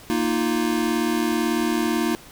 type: chord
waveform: square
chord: Bb suspended fourth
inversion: none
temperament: equal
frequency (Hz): 233.1 / 311.1 / 349.2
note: Bb3 / Eb4 / F4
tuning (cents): 0 / 0 / 0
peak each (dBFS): -25 / -25 / -26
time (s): 0.1-2.15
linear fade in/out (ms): 0
effects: pink hiss -45 dBFS RMS until 2.31 s